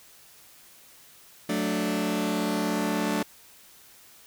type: chord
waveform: sawtooth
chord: D major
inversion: first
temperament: just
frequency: 183.54 / 220.2 / 293.7 Hz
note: F#3 / A3 / D4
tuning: -14 / +2 / 0 cents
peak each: -27 / -25 / -25 dBFS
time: 1.49-3.23 s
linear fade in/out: 5 ms
effects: white hiss -53 dBFS RMS until 4.26 s